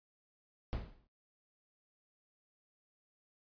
brown noise with exponential decay, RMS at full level -35 dBFS, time 0.73-1.07 s, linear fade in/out 0 ms, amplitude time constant 72 ms, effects noise-tail reverb RT60 0.2 s tail -20 dB re dry + resampled to 11025 Hz

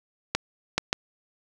clicks, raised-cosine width 0.2 ms, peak -5 dBFS, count 3, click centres 0.35 / 0.78 / 0.929 s, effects none

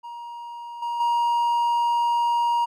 triangle tone with level steps, 946 Hz, A#5, 25 cents sharp, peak -32 / -23 / -17 dBFS, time 0.03-2.66 s, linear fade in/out 20 ms, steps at 0.82 / 1 s, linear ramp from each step 5 ms, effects none

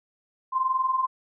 sine tone pair together, 1025.6 / 1046.5 Hz, C6 / C6, -35 / 0 cents, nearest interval unison, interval 35 cents, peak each -28 / -23 dBFS, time 0.52-1.07 s, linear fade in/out 20 ms, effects none

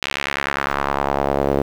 sawtooth tone with band-pass filter sweep, 69.9 Hz, C#2, 15 cents sharp, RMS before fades -21 dBFS, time 0.02-1.62 s, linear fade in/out 5 ms, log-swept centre 2900 to 450 Hz, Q 1.7, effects 7-bit

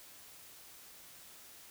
silence, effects white hiss -55 dBFS RMS until 1.7 s

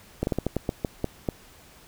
slowing click train, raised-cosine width 2 ms, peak -11 dBFS, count 10, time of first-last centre 0.23-1.288 s, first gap 41 ms, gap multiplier 1.25, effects pink hiss -52 dBFS RMS until 1.87 s

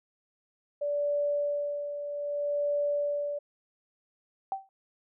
sine tone with tremolo, 580 Hz, D5, 22 cents flat, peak -25 dBFS, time 0.81-3.39 s, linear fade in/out 10 ms, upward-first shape sine, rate 0.63 Hz, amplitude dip 60%
sine tone with exponential decay, 775 Hz, G5, 20 cents flat, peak -25 dBFS, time 4.52-4.69 s, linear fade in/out 1 ms, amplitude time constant 35 ms
effects none

